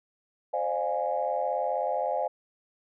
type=chord; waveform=sine; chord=D half-diminished seventh; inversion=third; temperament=equal with one note detuned; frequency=523.3 / 602.4 / 698.5 / 830.6 Hz; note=C5 / D5 / F5 / Ab5; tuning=0 / +44 / 0 / 0 cents; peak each=-31 dBFS; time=0.53-2.28 s; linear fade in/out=10 ms; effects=tanh soft clip ceiling -15 dBFS